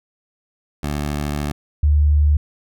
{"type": "tone pair in turn", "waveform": ["15% pulse", "sine"], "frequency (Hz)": [73.42, 74.06], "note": ["D2", "D2"], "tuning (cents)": [0, 15], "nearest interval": "unison", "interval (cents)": 15, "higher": "second", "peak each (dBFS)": [-15, -11], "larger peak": "second", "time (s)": [[0.83, 1.52], [1.83, 2.37]], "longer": "first", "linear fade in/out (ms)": 5, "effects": []}